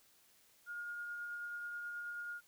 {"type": "tone with tremolo", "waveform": "sine", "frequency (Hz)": 1425, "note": "F6", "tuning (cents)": 34, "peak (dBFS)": -40, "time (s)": [0.66, 2.41], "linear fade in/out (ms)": 50, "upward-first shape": "triangle", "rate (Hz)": 9.3, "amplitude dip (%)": 25, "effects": ["white hiss -68 dBFS RMS until 2.47 s"]}